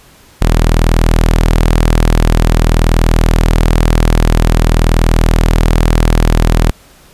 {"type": "tone", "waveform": "sawtooth", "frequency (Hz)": 40.49, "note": "E1", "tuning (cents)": -30, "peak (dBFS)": -3, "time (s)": [0.41, 6.71], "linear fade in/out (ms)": 10, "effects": ["pink hiss -43 dBFS RMS until 7.13 s", "resampled to 32000 Hz"]}